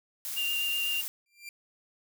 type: noise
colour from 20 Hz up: blue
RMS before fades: -36 dBFS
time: 0.25-1.08 s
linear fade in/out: 0 ms
type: tone with vibrato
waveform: sine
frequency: 2794 Hz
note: F7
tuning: in tune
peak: -28 dBFS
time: 0.36-1.02 s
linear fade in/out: 20 ms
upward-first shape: triangle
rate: 8 Hz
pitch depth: 15 cents each way
type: tone with exponential growth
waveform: sawtooth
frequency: 2371 Hz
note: D7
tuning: 16 cents sharp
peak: -34 dBFS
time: 1.26-1.49 s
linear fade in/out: 2 ms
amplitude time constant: 48 ms
effects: none